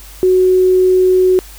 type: tone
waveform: sine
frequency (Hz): 370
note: F#4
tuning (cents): 0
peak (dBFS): -7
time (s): 0.23-1.39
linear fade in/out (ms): 0
effects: added 50 Hz sine -35 dBFS peak until 1.58 s + white hiss -38 dBFS RMS until 1.58 s